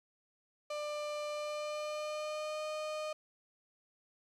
35% pulse tone with pitch glide, 595 to 614.2 Hz, D5 to D#5, +22 to -23 cents, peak -35 dBFS, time 0.7-3.13 s, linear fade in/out 5 ms, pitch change +55 cents, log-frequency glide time 1.29-2.64 s, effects low-pass 7000 Hz 12 dB/octave + 12-bit

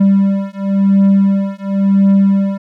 triangle beating tone pair, 196 / 196.95 Hz, G3 / G3, 0 / +8 cents, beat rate 0.95 Hz, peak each -10 dBFS, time 0-2.58 s, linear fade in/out 10 ms, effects none

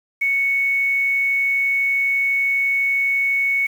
sine tone with quantisation, 2217 Hz, C#7, in tune, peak -16 dBFS, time 0.21-3.67 s, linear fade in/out 10 ms, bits 7, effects none

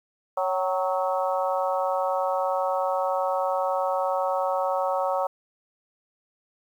harmonic tone with a mistuned harmonic, 185 Hz, F#3, in tune, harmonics 3 / 4 / 5 / 6 / 7, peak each -26 / -28 / -30 / -32 / -33 dBFS, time 0.37-5.27 s, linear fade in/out 5 ms, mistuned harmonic 4, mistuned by +39 cents, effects 9-bit

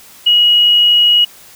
triangle tone with tanh clipping, 2902 Hz, F#7, 34 cents flat, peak -6 dBFS, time 0.26-1.25 s, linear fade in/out 10 ms, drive 2 dB, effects white hiss -40 dBFS RMS until 1.55 s

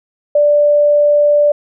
sine tone, 587.3 Hz, D5, in tune, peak -7 dBFS, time 0.35-1.52 s, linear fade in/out 5 ms, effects none

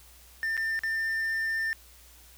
triangle tone with dropouts, 1796 Hz, A6, 35 cents sharp, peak -25 dBFS, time 0.43-1.73 s, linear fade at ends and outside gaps 0 ms, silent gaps 0.568-0.576 / 0.791-0.835 s, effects added 60 Hz sine -55 dBFS peak until 2.37 s + white hiss -55 dBFS RMS until 2.37 s

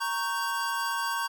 square chord, G diminished, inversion first, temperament equal with one note detuned, 932.3 / 1108.7 / 1555.4 Hz, Bb5 / Db6 / G6, 0 / 0 / -14 cents, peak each -33 dBFS, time 0-1.28 s, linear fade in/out 20 ms, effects none

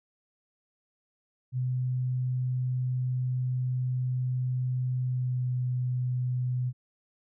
sine tone with pitch glide, 126.8 to 125.49 Hz, B2 to B2, +46 to +28 cents, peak -26 dBFS, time 1.52-6.73 s, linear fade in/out 50 ms, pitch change -18 cents, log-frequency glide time 5.04-5.49 s, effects none

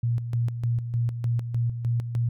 sine tone with tremolo, 118.2 Hz, A#2, 24 cents sharp, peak -21 dBFS, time 0.03-2.29 s, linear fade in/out 5 ms, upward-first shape square, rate 3.3 Hz, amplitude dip 60%, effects none

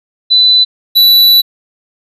sine / square tone pair in turn, 3996 / 3955 Hz, B7 / B7, +20 / +2 cents, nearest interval unison, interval 18 cents, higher first, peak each -4 dBFS, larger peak neither, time 0.3-0.65 / 0.95-1.42 s, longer second, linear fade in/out 20 ms, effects resampled to 32000 Hz

